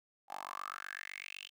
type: tone with high-pass filter sweep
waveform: 10% pulse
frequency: 47.92 Hz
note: G1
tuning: 39 cents flat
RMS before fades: -45 dBFS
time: 0.28-1.5 s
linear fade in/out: 50 ms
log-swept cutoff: 800 to 3100 Hz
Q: 7.2
effects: none